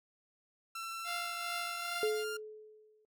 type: tone with pitch glide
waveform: sawtooth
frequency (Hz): 1344 to 1400.3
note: E6 to F6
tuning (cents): +33 to +4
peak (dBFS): -36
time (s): 0.75-2.37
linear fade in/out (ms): 5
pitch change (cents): +71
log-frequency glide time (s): 1.69-2.16
type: tone with tremolo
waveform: 10% pulse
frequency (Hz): 698.5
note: F5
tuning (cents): 0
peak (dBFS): -28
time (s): 1.04-2.25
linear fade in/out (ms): 50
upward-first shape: triangle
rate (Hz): 2.4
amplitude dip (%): 55
type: tone with exponential decay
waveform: sine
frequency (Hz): 429.8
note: A4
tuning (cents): -41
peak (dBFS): -27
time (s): 2.03-3.05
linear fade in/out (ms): 1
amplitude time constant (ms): 220
effects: noise-tail reverb RT60 0.1 s tail -23 dB re dry